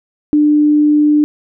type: tone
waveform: sine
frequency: 298.2 Hz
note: D4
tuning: 27 cents sharp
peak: -7 dBFS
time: 0.33-1.24 s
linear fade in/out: 0 ms
effects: none